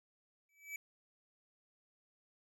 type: tone with exponential growth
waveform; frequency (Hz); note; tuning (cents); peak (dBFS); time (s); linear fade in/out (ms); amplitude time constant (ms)
square; 2300; D7; -37; -39; 0.49-0.76; 2; 57
effects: none